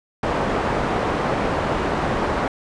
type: low-pass noise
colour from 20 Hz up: white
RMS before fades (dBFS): -22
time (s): 0.23-2.48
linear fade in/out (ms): 2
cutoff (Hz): 920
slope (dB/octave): 12
effects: resampled to 22050 Hz